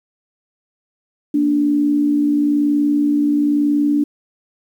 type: tone pair together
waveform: sine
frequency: 231.3 / 292.3 Hz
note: A#3 / D4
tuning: -13 / -8 cents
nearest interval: major third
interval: 405 cents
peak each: -23 / -13 dBFS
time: 1.34-4.04 s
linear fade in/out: 5 ms
effects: 8-bit